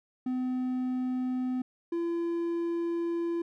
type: tone pair in turn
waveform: triangle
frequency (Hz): 254.1 / 339.2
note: B3 / E4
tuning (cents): +49 / +50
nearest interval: perfect fourth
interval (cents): 501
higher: second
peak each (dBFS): -26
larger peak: neither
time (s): 0.26-1.62 / 1.92-3.42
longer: second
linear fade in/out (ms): 5
effects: none